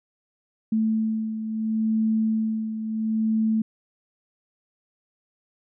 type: beating tone pair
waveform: sine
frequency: 220 / 220.73 Hz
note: A3 / A3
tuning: 0 / +6 cents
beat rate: 0.73 Hz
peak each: -22 / -29 dBFS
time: 0.72-3.62 s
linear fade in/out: 5 ms
effects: none